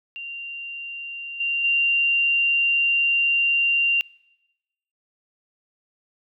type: tone with level steps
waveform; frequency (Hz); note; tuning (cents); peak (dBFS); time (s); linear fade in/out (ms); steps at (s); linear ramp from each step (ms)
sine; 2774; F7; -12; -31 / -21 / -17; 0.16-4.01; 0; 1.4 / 1.64; 5
effects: noise-tail reverb RT60 1.0 s tail -24 dB re dry